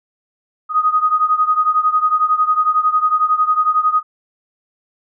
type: beating tone pair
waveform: sine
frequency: 1244.5 / 1255.5 Hz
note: D#6 / D#6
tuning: 0 / +15 cents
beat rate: 11 Hz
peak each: -14 / -17 dBFS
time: 0.69-4.03 s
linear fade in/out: 50 ms
effects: none

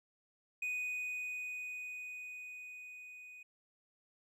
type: tone with level ramp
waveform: triangle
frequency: 2487 Hz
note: D#7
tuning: 1 cent flat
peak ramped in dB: -33 to -49 dBFS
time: 0.62-3.43 s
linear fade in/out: 5 ms
effects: none

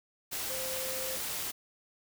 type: tone in noise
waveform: sine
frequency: 522 Hz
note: C5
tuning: 4 cents flat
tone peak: -39 dBFS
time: 0.49-1.17 s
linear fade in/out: 20 ms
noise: white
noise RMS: -36 dBFS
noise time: 0.31-1.52 s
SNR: -6 dB
effects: none

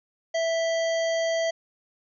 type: harmonic tone with a mistuned harmonic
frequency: 659 Hz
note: E5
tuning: 1 cent flat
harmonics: 1 / 3 / 5 / 7 / 9 / 10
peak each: -23 / -33 / -37 / -40 / -42 / -43 dBFS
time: 0.34-1.51 s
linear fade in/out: 10 ms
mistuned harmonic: 5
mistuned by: -52 cents
effects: none

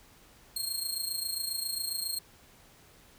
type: tone with amplitude modulation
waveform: 20% pulse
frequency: 4233 Hz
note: C8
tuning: 19 cents sharp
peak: -23 dBFS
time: 0.56-2.19 s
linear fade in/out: 5 ms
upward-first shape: sine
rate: 27.4 Hz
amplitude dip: 65%
effects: pink hiss -58 dBFS RMS until 3.18 s

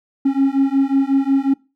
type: beating tone pair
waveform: triangle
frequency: 270 / 275.5 Hz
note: C#4 / C#4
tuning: -45 / -11 cents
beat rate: 5.5 Hz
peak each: -14 dBFS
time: 0.25-1.54 s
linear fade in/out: 10 ms
effects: noise-tail reverb RT60 0.3 s tail -24 dB re dry + tanh soft clip ceiling -4 dBFS

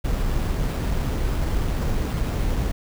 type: noise with sample-and-hold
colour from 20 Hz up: brown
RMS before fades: -23 dBFS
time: 0.04-2.72 s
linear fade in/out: 10 ms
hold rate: 6300 Hz
effects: none

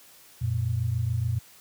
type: tone pair together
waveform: sine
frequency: 91.3 / 118.31 Hz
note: F#2 / A#2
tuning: -23 / +26 cents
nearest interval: major third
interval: 449 cents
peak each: -28 / -25 dBFS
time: 0.41-1.39 s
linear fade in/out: 10 ms
effects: white hiss -53 dBFS RMS until 1.6 s + high-pass 60 Hz 12 dB/octave

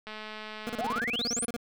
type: click train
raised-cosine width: 0.3 ms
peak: -25 dBFS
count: 200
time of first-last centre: 0.07-0.996 s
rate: 215 Hz
type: tone bursts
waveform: 25% pulse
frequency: 236.8 Hz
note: A#3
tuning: 27 cents sharp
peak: -28 dBFS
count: 16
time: 0.67-1.565 s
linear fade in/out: 0 ms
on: 25 ms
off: 33 ms
type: exponential sweep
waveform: sine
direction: up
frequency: 600 to 10548 Hz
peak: -29 dBFS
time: 0.78-1.46 s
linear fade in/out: 10 ms
effects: none

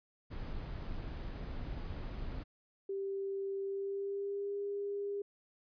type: noise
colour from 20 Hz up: brown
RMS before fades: -41 dBFS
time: 0.3-2.44 s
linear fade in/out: 20 ms
type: tone with pitch glide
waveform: sine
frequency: 392 to 403.5 Hz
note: G4 to G#4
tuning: 0 to -50 cents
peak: -35 dBFS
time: 2.89-5.22 s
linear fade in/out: 5 ms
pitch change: +50 cents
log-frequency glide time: 3.63-4.57 s
effects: resampled to 11025 Hz

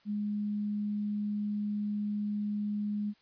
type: tone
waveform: sine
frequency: 207.7 Hz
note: G#3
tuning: in tune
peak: -30 dBFS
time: 0.05-3.14 s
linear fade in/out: 50 ms
effects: white hiss -66 dBFS RMS until 3.21 s + resampled to 11025 Hz

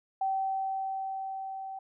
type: tone with level ramp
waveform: sine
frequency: 771 Hz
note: G5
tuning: 29 cents flat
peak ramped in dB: -26 to -37 dBFS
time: 0.21-1.79 s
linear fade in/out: 5 ms
effects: none

